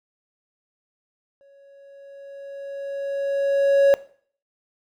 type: tone with exponential growth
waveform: triangle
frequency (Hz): 556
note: C#5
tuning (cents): +5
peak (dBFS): -9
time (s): 1.41-3.94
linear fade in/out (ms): 0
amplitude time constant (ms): 550
effects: noise-tail reverb RT60 0.5 s tail -18 dB re dry